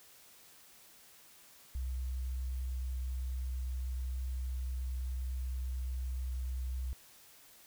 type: tone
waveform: sine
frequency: 63.6 Hz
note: C2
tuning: 48 cents flat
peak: -34 dBFS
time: 1.75-6.93 s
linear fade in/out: 0 ms
effects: white hiss -59 dBFS RMS until 7.66 s